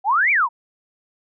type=exponential two-way sweep; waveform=sine; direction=up then down; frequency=736 to 2415 to 878 Hz; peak=-14 dBFS; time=0.04-0.49 s; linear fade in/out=50 ms; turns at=0.31 s; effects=none